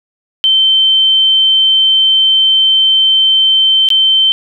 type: tone with dropouts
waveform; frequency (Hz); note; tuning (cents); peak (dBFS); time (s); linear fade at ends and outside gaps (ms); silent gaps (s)
sine; 3100; G7; -20; -6; 0.44-4.32; 0; 3.888-3.903
effects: none